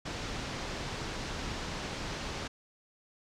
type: low-pass noise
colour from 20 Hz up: pink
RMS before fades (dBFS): -38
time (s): 0.05-2.48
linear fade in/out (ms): 10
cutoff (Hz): 6300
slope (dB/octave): 24
effects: none